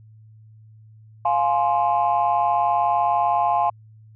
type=chord; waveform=sine; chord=F minor; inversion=none; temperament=just; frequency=698.5 / 838.1 / 1047.7 Hz; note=F5 / Ab5 / C6; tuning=0 / +16 / +2 cents; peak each=-20 / -20 / -22 dBFS; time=1.25-3.7 s; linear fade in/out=5 ms; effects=tanh soft clip ceiling -10 dBFS + added 109 Hz sine -45 dBFS peak until 4.15 s

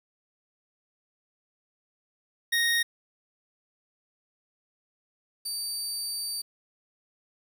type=tone pair in turn; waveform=25% pulse; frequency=1864.7 / 4623 Hz; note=A#6 / D8; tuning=0 / -28 cents; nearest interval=octave + major third; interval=1572 cents; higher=second; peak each=-19 / -26 dBFS; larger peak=first; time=2.52-2.83 / 5.45-6.42 s; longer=second; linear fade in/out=10 ms; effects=9-bit

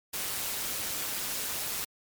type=noise with amplitude modulation; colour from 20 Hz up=white; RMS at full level=-31 dBFS; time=0.13-1.85 s; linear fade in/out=10 ms; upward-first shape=sine; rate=202 Hz; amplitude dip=55%; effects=MP3 96 kbps

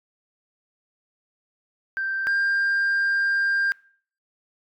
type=tone pair in turn; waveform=sine; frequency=1568 / 1595.4 Hz; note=G6 / G6; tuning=0 / +30 cents; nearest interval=unison; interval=30 cents; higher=second; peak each=-23 / -17 dBFS; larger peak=second; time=1.97-2.27 / 2.27-3.72 s; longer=second; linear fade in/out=0 ms; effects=noise-tail reverb RT60 0.5 s tail -24 dB re dry + tanh soft clip ceiling -18 dBFS

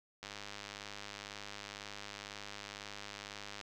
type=click train; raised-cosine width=0.2 ms; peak=-27 dBFS; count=346; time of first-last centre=0.23-3.612 s; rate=102 Hz; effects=none

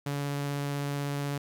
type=tone with vibrato; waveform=sawtooth; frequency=142.5 Hz; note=C#3; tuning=48 cents sharp; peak=-26 dBFS; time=0.06-1.38 s; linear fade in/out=5 ms; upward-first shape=triangle; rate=16 Hz; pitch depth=9 cents each way; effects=11-bit

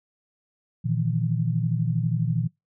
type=tone cluster; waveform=sine; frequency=118.4 / 155.9 / 168.2 Hz; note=A#2 / D#3 / E3; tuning=+27 / +4 / +35 cents; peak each=-25 / -26 / -27 dBFS; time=0.84-2.48 s; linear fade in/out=20 ms; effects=noise-tail reverb RT60 0.2 s tail -25 dB re dry

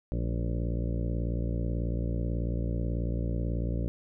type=harmonic tone with a mistuned harmonic; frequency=58.27 Hz; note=A#1; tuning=in tune; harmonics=1 / 2 / 3 / 4 / 5 / 6 / 7 / 8 / 9 / 10; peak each=-30 / -33 / -37 / -42 / -40 / -44 / -47 / -47 / -45 / -47 dBFS; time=0.12-3.88 s; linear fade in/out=0 ms; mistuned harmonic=4; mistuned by=-94 cents; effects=none

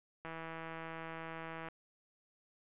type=click train; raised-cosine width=0.5 ms; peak=-30 dBFS; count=235; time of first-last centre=0.25-1.686 s; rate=163 Hz; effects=resampled to 8000 Hz

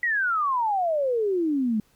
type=exponential sweep; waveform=sine; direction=down; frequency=1974 to 207.7 Hz; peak=-21 dBFS; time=0.03-1.8 s; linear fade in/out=2 ms; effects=pink hiss -63 dBFS RMS until 1.95 s

